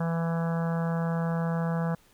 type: harmonic tone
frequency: 166.4 Hz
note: E3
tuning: 17 cents sharp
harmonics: 1 / 3 / 4 / 5 / 6 / 7 / 8 / 9 / 10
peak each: -26 / -36 / -38 / -40 / -42 / -43 / -44 / -45 / -46 dBFS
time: 0-1.95 s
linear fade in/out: 5 ms
effects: pink hiss -61 dBFS RMS until 2.13 s